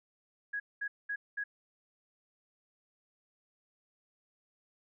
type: tone bursts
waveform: sine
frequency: 1661.2 Hz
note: G#6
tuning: in tune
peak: -33 dBFS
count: 4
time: 0.53-1.44 s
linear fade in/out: 10 ms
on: 70 ms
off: 210 ms
effects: none